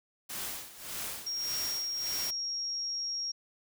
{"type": "noise with tremolo", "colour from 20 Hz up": "white", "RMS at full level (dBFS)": -37, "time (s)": [0.29, 2.31], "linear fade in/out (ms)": 10, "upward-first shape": "sine", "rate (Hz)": 1.7, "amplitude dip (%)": 80}
{"type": "tone", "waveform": "sine", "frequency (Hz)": 5588, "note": "F8", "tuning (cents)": 0, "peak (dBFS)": -32, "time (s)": [1.26, 3.32], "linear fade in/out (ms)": 10}
{"effects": []}